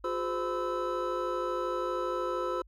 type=tone cluster; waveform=triangle; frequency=356.9 / 409.7 / 514 / 1006 / 1309 Hz; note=F4 / G#4 / C5 / B5 / E6; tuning=+38 / -24 / -31 / +32 / -13 cents; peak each=-33 / -39 / -32 / -36 / -34 dBFS; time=0.04-2.62 s; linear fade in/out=5 ms; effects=added 50 Hz sine -54 dBFS peak until 2.67 s